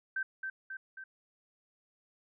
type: tone with echo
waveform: sine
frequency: 1553 Hz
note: G6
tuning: 17 cents flat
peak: -31 dBFS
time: 0.16-0.23 s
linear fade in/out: 5 ms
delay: 270 ms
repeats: 3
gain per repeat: -4 dB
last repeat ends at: 1.04 s
effects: none